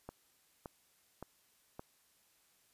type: click train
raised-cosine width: 1 ms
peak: -30 dBFS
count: 4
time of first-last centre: 0.09-1.795 s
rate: 1.76 Hz
effects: white hiss -71 dBFS RMS until 2.73 s + resampled to 32000 Hz